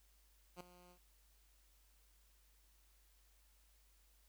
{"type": "tone with ADSR envelope", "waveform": "10% pulse", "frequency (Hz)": 178.1, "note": "F3", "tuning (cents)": 34, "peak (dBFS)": -38, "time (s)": [0.56, 0.99], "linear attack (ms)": 45, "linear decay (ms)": 5, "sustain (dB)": -16, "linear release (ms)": 80, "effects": ["added 50 Hz sine -69 dBFS peak until 4.28 s", "white hiss -74 dBFS RMS until 4.28 s"]}